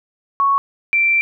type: tone pair in turn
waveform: sine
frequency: 1108.7 / 2349 Hz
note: C#6 / D7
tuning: 0 / 0 cents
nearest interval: octave + minor second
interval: 1300 cents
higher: second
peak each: -12 dBFS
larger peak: neither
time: 0.4-0.58 / 0.93-1.21 s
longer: second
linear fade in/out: 0 ms
effects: none